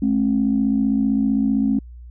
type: tone pair together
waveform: sine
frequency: 213.6 / 269.1 Hz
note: G#3 / C4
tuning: +49 / +49 cents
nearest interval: major third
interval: 400 cents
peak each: -18 dBFS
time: 0.02-1.79 s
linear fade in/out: 5 ms
effects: tanh soft clip ceiling -8 dBFS + added 60 Hz sine -36 dBFS peak until 2.1 s